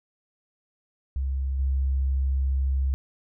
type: tone with level steps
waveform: sine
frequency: 67 Hz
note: C2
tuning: 42 cents sharp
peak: -24 / -21 dBFS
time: 1.16-2.94 s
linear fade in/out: 0 ms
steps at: 1.59 s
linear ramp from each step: 5 ms
effects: none